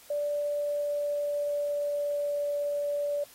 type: tone with pitch glide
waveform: sine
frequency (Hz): 584 to 579.3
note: D5 to D5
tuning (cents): -10 to -24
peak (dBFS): -27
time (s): 0.1-3.24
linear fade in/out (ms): 5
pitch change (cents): -14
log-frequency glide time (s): 0.33-2.44
effects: white hiss -54 dBFS RMS until 3.34 s + AAC 48 kbps